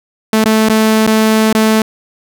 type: tone with dropouts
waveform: sawtooth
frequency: 218.9 Hz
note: A3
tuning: 9 cents flat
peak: -4 dBFS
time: 0.33-1.82 s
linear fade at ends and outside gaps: 2 ms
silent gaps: 0.442-0.457 / 0.687-0.697 / 1.066-1.074 / 1.528-1.549 s
effects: none